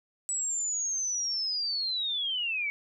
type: linear sweep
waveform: sine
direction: down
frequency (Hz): 7902 to 2217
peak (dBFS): -28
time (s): 0.29-2.7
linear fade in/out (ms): 0
effects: none